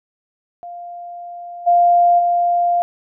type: tone with level steps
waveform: sine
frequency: 698.5 Hz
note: F5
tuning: in tune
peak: -29 / -9 / -13 dBFS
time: 0.63-2.82 s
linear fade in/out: 0 ms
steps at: 1.66 / 2.18 s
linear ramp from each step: 20 ms
effects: none